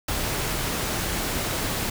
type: noise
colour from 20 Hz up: pink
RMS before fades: -27 dBFS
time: 0.08-1.9 s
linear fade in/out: 5 ms
effects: none